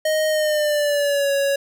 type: tone with pitch glide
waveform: square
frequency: 622.3 to 557.6 Hz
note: D#5 to C#5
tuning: 0 to +10 cents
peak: -18 dBFS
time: 0.05-1.56 s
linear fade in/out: 5 ms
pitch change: -190 cents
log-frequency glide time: 0.28-1.32 s
effects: none